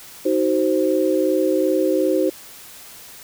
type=chord; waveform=sine; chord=C diminished; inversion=first; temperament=just; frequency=314 / 376.7 / 523.3 Hz; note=Eb4 / Gb4 / C5; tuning=+16 / +31 / 0 cents; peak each=-20 dBFS; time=0.25-2.3 s; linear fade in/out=10 ms; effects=white hiss -41 dBFS RMS until 3.23 s